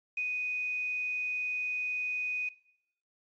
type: tone with quantisation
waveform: sine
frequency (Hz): 2489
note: D#7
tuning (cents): 0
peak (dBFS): -30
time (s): 0.17-2.49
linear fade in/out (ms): 5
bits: 9
effects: noise-tail reverb RT60 0.7 s tail -18 dB re dry + resampled to 16000 Hz